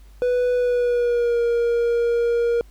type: tone with pitch glide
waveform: triangle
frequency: 493.9 to 471.3 Hz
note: B4 to A#4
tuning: 0 to +19 cents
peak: -15 dBFS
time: 0.22-2.61 s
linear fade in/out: 0 ms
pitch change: -81 cents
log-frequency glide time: 0.55-1.41 s
effects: added 50 Hz sine -43 dBFS peak until 2.7 s + pink hiss -58 dBFS RMS until 2.7 s